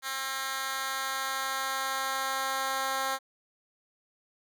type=tone with high-pass filter sweep; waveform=10% pulse; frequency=267.1 Hz; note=C4; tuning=36 cents sharp; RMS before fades=-32 dBFS; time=0.02-3.19 s; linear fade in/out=50 ms; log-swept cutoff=1600 to 720 Hz; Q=0.87; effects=none